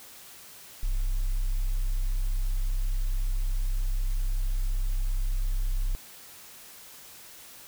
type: tone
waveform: sine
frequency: 32.7 Hz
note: C1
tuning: in tune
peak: -21 dBFS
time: 0.83-5.95 s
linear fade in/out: 0 ms
effects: tanh soft clip ceiling -23 dBFS + white hiss -48 dBFS RMS until 7.67 s